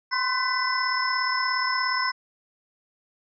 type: tone cluster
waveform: sine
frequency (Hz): 1020 / 1057 / 1512 / 1997 / 5260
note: C6 / C6 / F#6 / B6 / E8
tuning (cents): -44 / +17 / +37 / +19 / -5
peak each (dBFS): -29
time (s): 0.11-2.12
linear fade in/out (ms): 20
effects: none